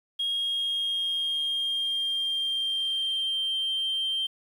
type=tone with pitch glide; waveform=sine; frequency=3267 to 3147 Hz; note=G#7 to G7; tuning=-29 to +6 cents; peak=-24 dBFS; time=0.19-4.27 s; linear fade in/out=10 ms; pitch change=-65 cents; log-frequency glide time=0.3-3.48 s; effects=tanh soft clip ceiling -22 dBFS + 9-bit

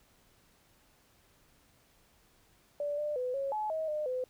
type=tone with pitch steps; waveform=sine; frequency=582 / 596 / 502 / 549 / 854 / 635 / 606 / 508 Hz; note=D5 / D5 / B4 / C#5 / G#5 / D#5 / D#5 / B4; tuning=-16 / +25 / +28 / -17 / +48 / +35 / -46 / +49 cents; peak=-31 dBFS; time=2.8-4.24 s; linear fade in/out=2 ms; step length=180 ms; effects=pink hiss -66 dBFS RMS until 4.29 s

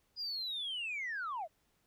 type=linear sweep; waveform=sine; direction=down; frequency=4978 to 587.3 Hz; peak=-35 dBFS; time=0.16-1.48 s; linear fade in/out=50 ms; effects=tanh soft clip ceiling -33 dBFS + pink hiss -75 dBFS RMS until 1.86 s

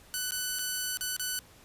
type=tone with dropouts; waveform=5% pulse; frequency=1495 Hz; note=F#6; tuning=17 cents sharp; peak=-19 dBFS; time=0.14-1.39 s; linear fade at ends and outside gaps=0 ms; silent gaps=0.308-0.32 / 0.587-0.592 / 0.972-1.009 / 1.165-1.196 s; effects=pink hiss -56 dBFS RMS until 1.64 s + resampled to 32000 Hz

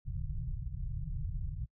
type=low-pass noise; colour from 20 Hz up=pink; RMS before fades=-37 dBFS; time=0.05-1.66 s; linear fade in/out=20 ms; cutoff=160 Hz; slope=96 dB/octave; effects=noise-tail reverb RT60 0.1 s tail -25 dB re dry

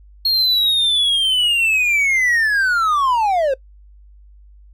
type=linear sweep; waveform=triangle; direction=down; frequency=4283 to 513 Hz; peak=-12 dBFS; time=0.25-3.54 s; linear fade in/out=5 ms; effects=noise-tail reverb RT60 0.1 s tail -21 dB re dry + added 50 Hz sine -42 dBFS peak until 4.73 s

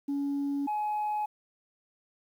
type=tone pair in turn; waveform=sine; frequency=282 / 843.5 Hz; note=C#4 / G#5; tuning=+30 / +27 cents; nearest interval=octave + perfect fifth; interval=1897 cents; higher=second; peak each=-26 dBFS; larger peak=neither; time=0.08-0.67 / 0.67-1.26 s; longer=neither; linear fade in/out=10 ms; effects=tanh soft clip ceiling -26 dBFS + 10-bit

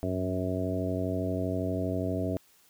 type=harmonic tone with a mistuned harmonic; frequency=92.5 Hz; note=F#2; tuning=in tune; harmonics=1 / 2 / 3 / 4 / 5 / 6 / 7; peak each=-33 / -36 / -33 / -38 / -38 / -40 / -35 dBFS; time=0.03-2.37 s; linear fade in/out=0 ms; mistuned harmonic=1; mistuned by=+38 cents; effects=white hiss -62 dBFS RMS until 2.69 s

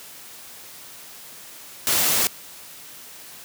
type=noise; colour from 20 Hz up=white; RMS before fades=-20 dBFS; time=1.87-2.27 s; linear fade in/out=0 ms; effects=white hiss -42 dBFS RMS until 3.44 s + high-pass 80 Hz 12 dB/octave

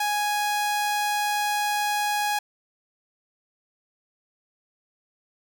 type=tone; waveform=sawtooth; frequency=830.6 Hz; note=G#5; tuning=in tune; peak=-19 dBFS; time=0-2.39 s; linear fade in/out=5 ms; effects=none

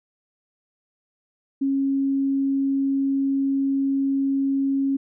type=tone; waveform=sine; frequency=273.3 Hz; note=C#4; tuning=24 cents flat; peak=-19 dBFS; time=1.61-4.97 s; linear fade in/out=10 ms; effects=none

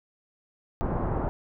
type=low-pass noise; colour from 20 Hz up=pink; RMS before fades=-28 dBFS; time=0.81-1.29 s; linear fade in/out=0 ms; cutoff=1100 Hz; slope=24 dB/octave; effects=none

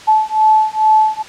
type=beating tone pair; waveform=sine; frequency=866 / 868.3 Hz; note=A5 / A5; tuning=-28 / -23 cents; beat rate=2.3 Hz; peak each=-12 dBFS; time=0.07-1.23 s; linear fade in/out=20 ms; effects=white hiss -35 dBFS RMS until 1.28 s + low-pass 5000 Hz 12 dB/octave

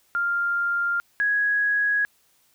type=tone pair in turn; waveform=sine; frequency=1396.9 / 1664.1 Hz; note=F6 / G#6; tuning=0 / +3 cents; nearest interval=minor third; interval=303 cents; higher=second; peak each=-21 / -19 dBFS; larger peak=second; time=0.15-1 / 1.2-2.05 s; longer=neither; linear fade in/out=0 ms; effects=white hiss -63 dBFS RMS until 2.54 s

